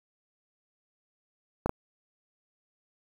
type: clicks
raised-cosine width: 1 ms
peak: -13 dBFS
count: 2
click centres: 1.66 / 1.694 s
effects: 7-bit